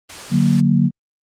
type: noise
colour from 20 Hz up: white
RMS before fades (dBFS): -31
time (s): 0.09-0.61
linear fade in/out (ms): 10
type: chord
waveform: sine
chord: D augmented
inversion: none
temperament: equal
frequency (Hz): 146.83 / 185 / 233.1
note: D3 / F#3 / A#3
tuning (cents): 0 / 0 / 0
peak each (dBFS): -16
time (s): 0.3-0.91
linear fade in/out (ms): 50
effects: low-pass 7000 Hz 12 dB/octave + Opus 24 kbps